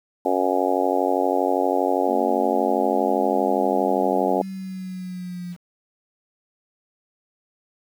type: harmonic tone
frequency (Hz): 92.5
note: F#2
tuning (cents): 0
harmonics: 3 / 4 / 5 / 6 / 7 / 8 / 9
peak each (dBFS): -26 / -26 / -26 / -26 / -26 / -26 / -26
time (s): 0.25-4.42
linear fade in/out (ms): 5
type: linear sweep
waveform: sine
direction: down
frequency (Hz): 228.1 to 175.3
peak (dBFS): -29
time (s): 2.06-5.57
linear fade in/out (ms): 50
effects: 8-bit